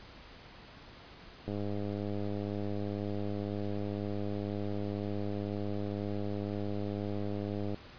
click train, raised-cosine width 2 ms, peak -24 dBFS, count 640, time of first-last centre 1.48-7.745 s, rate 102 Hz, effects pink hiss -52 dBFS RMS until 7.98 s + resampled to 11025 Hz

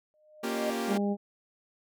sine tone with exponential growth, 611 Hz, D#5, 32 cents flat, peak -27 dBFS, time 0.14-0.7 s, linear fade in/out 0 ms, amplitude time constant 120 ms
sawtooth chord, G half-diminished seventh, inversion first, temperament equal, 233.1 / 277.2 / 349.2 / 392 Hz, Bb3 / Db4 / F4 / G4, 0 / 0 / 0 / 0 cents, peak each -29 / -35 / -35 / -31 dBFS, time 0.43-0.98 s, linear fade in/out 10 ms
harmonic tone, 202.4 Hz, G#3, 44 cents flat, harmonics 1 / 2 / 3 / 4, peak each -27 / -33 / -37 / -39 dBFS, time 0.87-1.17 s, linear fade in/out 50 ms
effects none

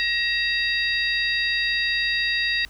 harmonic tone with a mistuned harmonic, 946 Hz, A#5, 25 cents sharp, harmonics 2 / 3 / 4 / 5, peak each -23 / -28 / -27 / -29 dBFS, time 0-2.65 s, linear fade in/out 0 ms, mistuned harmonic 3, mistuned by -100 cents, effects added 50 Hz sine -44 dBFS peak until 2.69 s + pink hiss -52 dBFS RMS until 2.69 s

